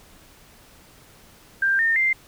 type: tone with pitch steps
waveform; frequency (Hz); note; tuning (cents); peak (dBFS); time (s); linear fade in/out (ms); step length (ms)
sine; 1585 / 1820.7 / 2091; G6 / A#6 / C7; +19 / -41 / -2; -17; 1.62-2.13; 5; 170
effects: pink hiss -51 dBFS RMS until 2.27 s